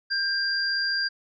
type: tone pair together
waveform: sine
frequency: 1591 / 4768 Hz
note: G6 / D8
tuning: +25 / +25 cents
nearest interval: octave + perfect fifth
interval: 1900 cents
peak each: -26 dBFS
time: 0.1-1.09 s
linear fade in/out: 20 ms
effects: none